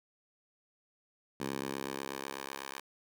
10% pulse tone with high-pass filter sweep, 68.1 Hz, C#2, 30 cents flat, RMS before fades -40 dBFS, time 1.4-2.8 s, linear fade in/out 5 ms, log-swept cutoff 200 to 900 Hz, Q 0.74, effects none

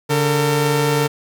sawtooth tone pair together, 143.69 / 453.7 Hz, D3 / A#4, -37 / -47 cents, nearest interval octave + minor sixth, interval 1990 cents, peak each -14 dBFS, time 0.09-1.08 s, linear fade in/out 20 ms, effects none

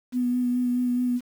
sine tone with vibrato, 246.9 Hz, B3, in tune, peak -21 dBFS, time 0.12-1.21 s, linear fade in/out 50 ms, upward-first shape sine, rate 4.7 Hz, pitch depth 17 cents each way, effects 8-bit

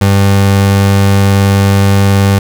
30% pulse tone, 98.8 Hz, G2, 14 cents sharp, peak -3 dBFS, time 0.01-2.39 s, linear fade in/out 5 ms, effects none

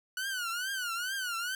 sawtooth tone with vibrato, 1471 Hz, F#6, 11 cents flat, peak -29 dBFS, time 0.17-1.55 s, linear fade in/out 2 ms, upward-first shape triangle, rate 2.3 Hz, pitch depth 170 cents each way, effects none

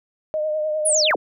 sine tone with vibrato, 615 Hz, D#5, 20 cents flat, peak -20 dBFS, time 0.34-1.11 s, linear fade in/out 0 ms, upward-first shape triangle, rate 9.9 Hz, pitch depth 37 cents each way
sine linear sweep, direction down, 10548 to 146.83 Hz, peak -16 dBFS, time 0.85-1.16 s, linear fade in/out 10 ms
effects none

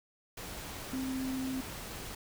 sine tone in noise, 262 Hz, C4, 2 cents sharp, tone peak -33 dBFS, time 0.93-1.61 s, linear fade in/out 5 ms, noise pink, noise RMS -43 dBFS, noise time 0.37-2.15 s, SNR +7 dB, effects none

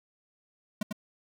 square tone with echo, 210 Hz, G#3, 19 cents sharp, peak -28 dBFS, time 0.81-0.83 s, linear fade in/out 5 ms, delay 97 ms, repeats 1, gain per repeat -4 dB, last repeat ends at 0.927 s, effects none

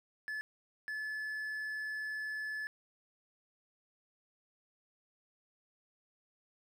triangle tone bursts at uneven times, 1726 Hz, A6, 34 cents flat, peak -35 dBFS, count 2, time 0.28-0.41 / 0.88-2.67 s, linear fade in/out 0 ms, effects none

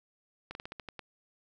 slowing click train, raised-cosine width 0.3 ms, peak -25 dBFS, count 8, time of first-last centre 0.51-0.993 s, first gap 41 ms, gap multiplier 1.17, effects none

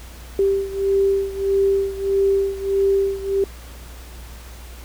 sine beating tone pair, 392 / 393.6 Hz, G4 / G4, 0 / +7 cents, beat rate 1.6 Hz, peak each -18 / -21 dBFS, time 0.39-3.44 s, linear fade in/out 2 ms, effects added 60 Hz sine -36 dBFS peak until 4.84 s + pink hiss -43 dBFS RMS until 4.84 s

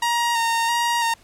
sawtooth tone with vibrato, 932.3 Hz, A#5, in tune, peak -15 dBFS, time 0.02-1.14 s, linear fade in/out 5 ms, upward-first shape square, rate 1.5 Hz, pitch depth 22 cents each way, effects pink hiss -53 dBFS RMS until 1.23 s + low-pass 11000 Hz 12 dB/octave

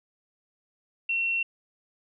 sine tone, 2720 Hz, F7, 46 cents flat, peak -24 dBFS, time 1.09-1.43 s, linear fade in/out 5 ms, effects none

